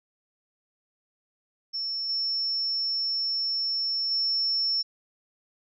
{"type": "tone with level steps", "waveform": "sine", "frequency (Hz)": 5400, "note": "E8", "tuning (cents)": 41, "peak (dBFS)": [-28, -25, -23], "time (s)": [1.73, 4.83], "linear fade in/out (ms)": 20, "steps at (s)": [2.09, 4.11], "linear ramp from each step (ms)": 5, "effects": []}